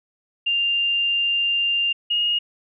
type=tone pair in turn; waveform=sine; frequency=2794 / 2861 Hz; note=F7 / F7; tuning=0 / +41 cents; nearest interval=unison; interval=41 cents; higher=second; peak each=-18 dBFS; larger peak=neither; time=0.46-1.93 / 2.1-2.39 s; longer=first; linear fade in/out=10 ms; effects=none